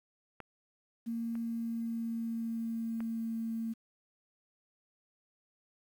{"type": "clicks", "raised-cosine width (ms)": 0.5, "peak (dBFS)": [-29, -36, -31], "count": 3, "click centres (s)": [0.403, 1.354, 3.005]}
{"type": "tone with pitch glide", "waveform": "sine", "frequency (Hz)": [230.6, 226.4], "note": ["A#3", "A3"], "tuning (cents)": [-19, 50], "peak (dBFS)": -33, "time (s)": [1.06, 3.74], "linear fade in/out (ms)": 20, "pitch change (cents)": -31, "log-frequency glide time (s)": [1.41, 3.38]}
{"effects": ["10-bit"]}